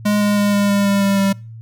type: tone with pitch steps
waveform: square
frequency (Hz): 207.7 / 206 / 204.4 / 202.7 / 201.1 / 199.47 / 197.86 / 196.27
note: G#3 / G#3 / G#3 / G#3 / G3 / G3 / G3 / G3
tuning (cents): 0 / -14 / -27 / -42 / +44 / +30 / +16 / +2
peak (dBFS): -14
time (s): 0.05-1.33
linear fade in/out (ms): 10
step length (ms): 160
effects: noise-tail reverb RT60 0.4 s tail -26 dB re dry + added 113 Hz sine -32 dBFS peak until 1.61 s